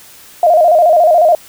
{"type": "tone with vibrato", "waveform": "sine", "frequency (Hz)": 661, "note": "E5", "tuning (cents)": 5, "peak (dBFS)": -5, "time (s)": [0.43, 1.35], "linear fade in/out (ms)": 2, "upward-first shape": "square", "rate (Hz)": 14, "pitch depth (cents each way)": 99, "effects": ["white hiss -39 dBFS RMS until 1.48 s"]}